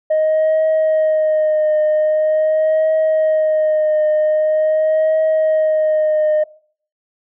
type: tone with vibrato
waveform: sine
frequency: 622.3 Hz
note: D#5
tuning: in tune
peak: -10 dBFS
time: 0.1-6.44 s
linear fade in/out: 10 ms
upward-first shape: triangle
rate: 0.44 Hz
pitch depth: 29 cents each way
effects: noise-tail reverb RT60 0.5 s tail -20 dB re dry + tanh soft clip ceiling -10 dBFS